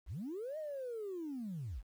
sine linear two-way sweep, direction up then down, 33.38 to 636 to 33.38 Hz, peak -38 dBFS, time 0.06-1.83 s, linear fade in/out 50 ms, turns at 0.58 s, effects tanh soft clip ceiling -36 dBFS + 11-bit

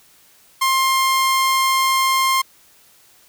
sawtooth tone, 1059 Hz, C6, 21 cents sharp, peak -11 dBFS, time 0.61-2.42 s, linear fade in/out 10 ms, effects white hiss -52 dBFS RMS until 3.28 s

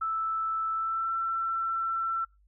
sine tone with pitch glide, 1318 to 1342.6 Hz, E6 to E6, -1 to +31 cents, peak -27 dBFS, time 0.01-2.25 s, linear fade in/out 10 ms, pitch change +32 cents, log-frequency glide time 0.73-1.12 s, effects noise-tail reverb RT60 0.2 s tail -23 dB re dry + added 50 Hz sine -60 dBFS peak until 2.47 s

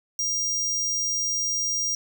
square tone, 5700 Hz, F8, 34 cents sharp, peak -24 dBFS, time 0.19-1.95 s, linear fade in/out 2 ms, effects 10-bit

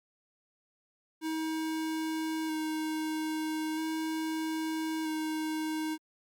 square tone with vibrato, 315.5 Hz, D#4, 24 cents sharp, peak -32 dBFS, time 1.21-5.98 s, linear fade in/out 50 ms, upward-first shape square, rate 0.39 Hz, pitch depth 13 cents each way, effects Opus 48 kbps

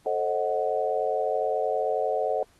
sine chord, A diminished seventh, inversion none, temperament equal with one note detuned, 440 / 532.7 / 622.3 / 740 Hz, A4 / C5 / Eb5 / Gb5, 0 / +31 / 0 / 0 cents, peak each -29 dBFS, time 0.06-2.43 s, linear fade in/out 2 ms, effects pink hiss -62 dBFS RMS until 2.59 s + AAC 32 kbps

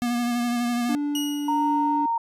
square tone with vibrato, 240 Hz, B3, 49 cents flat, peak -23 dBFS, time 0.02-0.95 s, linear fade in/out 0 ms, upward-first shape sine, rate 12 Hz, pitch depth 24 cents each way
triangle tone with tremolo, 290.9 Hz, D4, 16 cents flat, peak -21 dBFS, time 0.89-2.06 s, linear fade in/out 5 ms, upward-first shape triangle, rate 1.5 Hz, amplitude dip 25%
sawtooth tone with exponential decay, 2900 Hz, F#7, 35 cents flat, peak -23 dBFS, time 1.15-1.98 s, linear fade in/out 2 ms, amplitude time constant 180 ms
sine tone, 924 Hz, A#5, 16 cents flat, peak -21 dBFS, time 1.48-2.18 s, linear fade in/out 5 ms
effects resampled to 32000 Hz

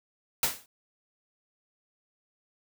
white noise with exponential decay, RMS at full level -22 dBFS, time 0.43-0.66 s, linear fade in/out 2 ms, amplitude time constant 48 ms, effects none

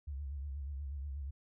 sine tone with vibrato, 70.1 Hz, C#2, 20 cents sharp, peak -38 dBFS, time 0.07-1.31 s, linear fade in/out 10 ms, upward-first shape sine, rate 8.3 Hz, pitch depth 98 cents each way, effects none

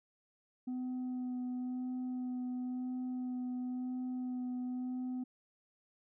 sine tone with vibrato, 251.6 Hz, B3, 32 cents sharp, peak -33 dBFS, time 0.67-5.24 s, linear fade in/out 10 ms, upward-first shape sine, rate 0.97 Hz, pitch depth 12 cents each way, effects tanh soft clip ceiling -35 dBFS

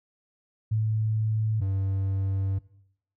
sine / triangle tone pair in turn, 109.2 / 96.84 Hz, A2 / G2, -13 / -21 cents, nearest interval major second, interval 208 cents, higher first, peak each -22 dBFS, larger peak neither, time 0.71-1.61 / 1.61-2.59 s, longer second, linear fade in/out 10 ms, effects noise-tail reverb RT60 0.7 s tail -19 dB re dry

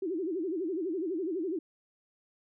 sine tone with vibrato, 349.2 Hz, F4, in tune, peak -30 dBFS, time 0.02-1.59 s, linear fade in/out 5 ms, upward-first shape sine, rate 12 Hz, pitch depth 210 cents each way, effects none

